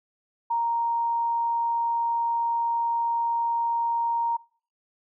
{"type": "tone", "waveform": "sine", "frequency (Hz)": 932.3, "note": "A#5", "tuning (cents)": 0, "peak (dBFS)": -22, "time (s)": [0.5, 4.37], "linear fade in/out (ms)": 10, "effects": ["noise-tail reverb RT60 0.5 s tail -24 dB re dry"]}